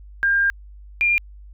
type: tone pair in turn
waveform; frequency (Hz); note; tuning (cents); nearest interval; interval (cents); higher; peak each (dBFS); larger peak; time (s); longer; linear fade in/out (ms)
sine; 1603 / 2402; G6 / D7; +38 / +38; perfect fifth; 700; second; -15; neither; 0.23-0.5 / 1.01-1.18; first; 0
effects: added 50 Hz sine -39 dBFS peak until 1.53 s